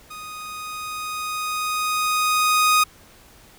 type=tone with level ramp; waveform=sawtooth; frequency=1244.5 Hz; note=D#6; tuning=in tune; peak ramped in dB=-31 to -10 dBFS; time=0.1-2.84 s; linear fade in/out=10 ms; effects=pink hiss -50 dBFS RMS until 3.58 s